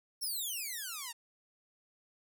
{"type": "exponential sweep", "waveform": "5% pulse", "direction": "down", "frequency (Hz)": [5588, 895], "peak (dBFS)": -28, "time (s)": [0.21, 1.13], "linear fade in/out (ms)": 20, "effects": []}